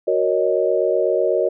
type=chord; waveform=sine; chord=D# minor seventh; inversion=first; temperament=equal; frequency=370 / 466.2 / 554.4 / 622.3 Hz; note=F#4 / A#4 / C#5 / D#5; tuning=0 / 0 / 0 / 0 cents; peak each=-21 dBFS; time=0.07-1.49 s; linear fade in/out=10 ms; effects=none